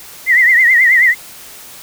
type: tone with vibrato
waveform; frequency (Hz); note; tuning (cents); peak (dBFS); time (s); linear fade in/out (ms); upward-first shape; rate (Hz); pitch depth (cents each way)
sine; 1975.5; B6; 0; -6; 0.26-1.15; 50; triangle; 9.3; 130
effects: white hiss -35 dBFS RMS until 1.82 s